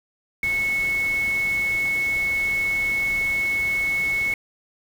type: tone in noise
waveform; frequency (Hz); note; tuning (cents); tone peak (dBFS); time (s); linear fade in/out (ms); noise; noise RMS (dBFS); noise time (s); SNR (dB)
sine; 2200; C#7; -14; -20; 0.43-4.34; 2; pink; -37; 0.43-4.34; +14
effects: none